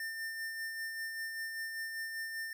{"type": "tone with tremolo", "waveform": "square", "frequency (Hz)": 1800, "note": "A6", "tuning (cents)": 39, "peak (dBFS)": -37, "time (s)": [0, 2.53], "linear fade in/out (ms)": 2, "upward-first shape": "sine", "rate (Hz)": 5.1, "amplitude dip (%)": 35, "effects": []}